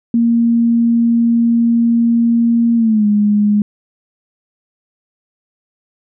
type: tone with pitch glide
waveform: sine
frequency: 233.1 to 207.7 Hz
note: A#3 to G#3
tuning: 0 to 0 cents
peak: -9 dBFS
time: 0.14-3.62 s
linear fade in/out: 2 ms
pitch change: -200 cents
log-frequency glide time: 2.76-3.06 s
effects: none